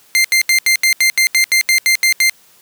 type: tone bursts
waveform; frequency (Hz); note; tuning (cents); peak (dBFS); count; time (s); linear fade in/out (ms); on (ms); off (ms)
sawtooth; 2093; C7; 0; -6; 13; 0.15-2.296; 0; 94; 77
effects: white hiss -49 dBFS RMS until 2.61 s + high-pass 100 Hz 12 dB/octave